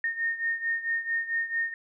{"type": "beating tone pair", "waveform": "sine", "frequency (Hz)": [1835, 1839.5], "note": ["A#6", "A#6"], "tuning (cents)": [-28, -24], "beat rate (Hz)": 4.5, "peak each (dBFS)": [-28, -32], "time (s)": [0.04, 1.74], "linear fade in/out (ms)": 2, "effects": []}